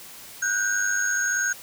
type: tone cluster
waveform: sine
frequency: 1475 / 1576 / 6570 Hz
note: F#6 / G6 / G#8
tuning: -6 / +9 / -20 cents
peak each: -26 dBFS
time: 0.42-1.53 s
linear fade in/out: 5 ms
effects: white hiss -43 dBFS RMS until 1.62 s